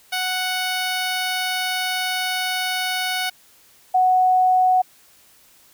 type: tone pair in turn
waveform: 10% pulse / sine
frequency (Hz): 740 / 740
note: F#5 / F#5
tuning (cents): 0 / 0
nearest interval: unison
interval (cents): 0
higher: neither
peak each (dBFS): -13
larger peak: neither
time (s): 0.12-3.3 / 3.94-4.82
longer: first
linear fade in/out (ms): 10
effects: white hiss -53 dBFS RMS until 5.73 s